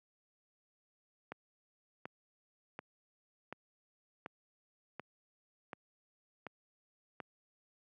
click train, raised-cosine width 0.5 ms, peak -27 dBFS, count 9, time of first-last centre 1.32-7.202 s, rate 1.36 Hz, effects high-pass 150 Hz 12 dB/octave

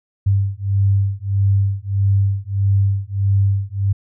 sine beating tone pair, 98 / 99.6 Hz, G2 / G2, 0 / +28 cents, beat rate 1.6 Hz, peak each -17 / -17 dBFS, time 0.26-3.93 s, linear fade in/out 10 ms, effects none

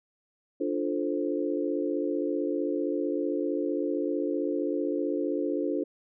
sine chord, D minor seventh, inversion none, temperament equal, 293.7 / 349.2 / 440 / 523.3 Hz, D4 / F4 / A4 / C5, 0 / 0 / 0 / 0 cents, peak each -30 / -31 / -33 / -34 dBFS, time 0.6-5.84 s, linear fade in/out 10 ms, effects none

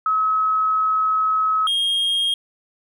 sine / triangle tone pair in turn, 1283 / 3242 Hz, E6 / G#7, -47 / -42 cents, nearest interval octave + major third, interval 1605 cents, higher second, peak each -16 dBFS, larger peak neither, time 0.06-1.67 / 1.67-2.34 s, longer first, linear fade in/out 2 ms, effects none

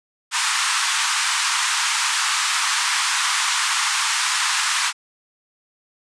pink band-pass noise, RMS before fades -21 dBFS, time 0.31-4.93 s, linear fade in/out 50 ms, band 950 to 9400 Hz, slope 48 dB/octave, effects none

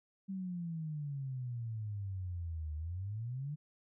sine exponential two-way sweep, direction down then up, 196 to 75.2 to 153.3 Hz, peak -37 dBFS, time 0.28-3.56 s, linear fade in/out 20 ms, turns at 2.75 s, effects none

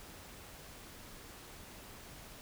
silence, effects pink hiss -52 dBFS RMS until 2.41 s

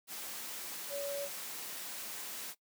sine tone in noise, 566 Hz, C#5, 36 cents sharp, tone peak -36 dBFS, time 0.89-1.29 s, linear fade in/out 50 ms, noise white, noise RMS -43 dBFS, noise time 0.07-2.55 s, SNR +4 dB, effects noise-tail reverb RT60 0.1 s tail -19 dB re dry + high-pass 200 Hz 12 dB/octave

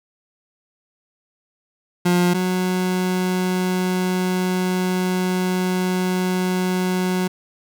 30% pulse tone pair in turn, 177.3 / 183.45 Hz, F3 / F#3, +26 / -15 cents, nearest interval minor second, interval 59 cents, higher second, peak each -12 / -16 dBFS, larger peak first, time 2.05-2.34 / 2.34-7.28 s, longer second, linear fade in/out 10 ms, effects none

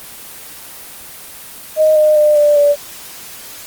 sine tone with pitch steps, 622.3 / 611.3 / 600.4 / 589.8 / 579.3 Hz, D#5 / D#5 / D5 / D5 / D5, 0 / -31 / +38 / +7 / -24 cents, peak -7 dBFS, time 1.76-2.76 s, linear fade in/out 50 ms, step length 200 ms, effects white hiss -33 dBFS RMS until 3.66 s + Opus 24 kbps

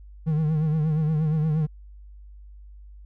triangle tone with vibrato, 155.4 Hz, D#3, 2 cents flat, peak -18 dBFS, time 0.26-1.67 s, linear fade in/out 20 ms, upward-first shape triangle, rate 8.5 Hz, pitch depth 77 cents each way, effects added 50 Hz sine -42 dBFS peak until 3.05 s

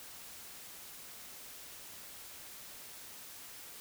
silence, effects white hiss -50 dBFS RMS until 3.8 s

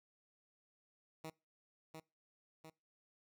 10% pulse tone with echo, 159.1 Hz, D#3, 39 cents sharp, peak -37 dBFS, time 1.24-1.3 s, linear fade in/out 5 ms, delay 700 ms, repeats 2, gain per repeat -4 dB, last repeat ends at 2.7 s, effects noise-tail reverb RT60 0.3 s tail -25 dB re dry

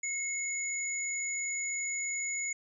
sine tone pair together, 2166 / 6877 Hz, C#7 / A8, -41 / -41 cents, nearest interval octave + minor sixth, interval 2000 cents, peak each -35 / -34 dBFS, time 0.03-2.53 s, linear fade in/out 5 ms, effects none

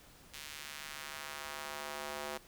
square tone with high-pass filter sweep, 73.42 Hz, D2, in tune, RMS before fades -44 dBFS, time 0.33-2.38 s, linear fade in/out 10 ms, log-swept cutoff 2600 to 510 Hz, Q 0.86, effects pink hiss -59 dBFS RMS until 2.47 s

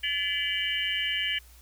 sine tone cluster, 1727 / 2015 / 2314 / 2862 / 3053 Hz, A6 / B6 / D7 / F7 / G7, -33 / +34 / -26 / +42 / -46 cents, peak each -33 / -36 / -33 / -32 / -31 dBFS, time 0.03-1.39 s, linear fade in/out 10 ms, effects added 60 Hz sine -51 dBFS peak until 1.61 s + white hiss -57 dBFS RMS until 1.61 s

